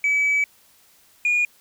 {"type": "tone pair in turn", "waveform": "sine", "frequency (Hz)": [2289, 2438], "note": ["D7", "D#7"], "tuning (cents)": [-45, -36], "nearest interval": "minor second", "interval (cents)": 109, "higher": "second", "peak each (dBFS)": -15, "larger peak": "neither", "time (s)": [[0.04, 0.44], [1.25, 1.45]], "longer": "first", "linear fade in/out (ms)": 2, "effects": ["tanh soft clip ceiling -15 dBFS", "white hiss -56 dBFS RMS until 1.6 s"]}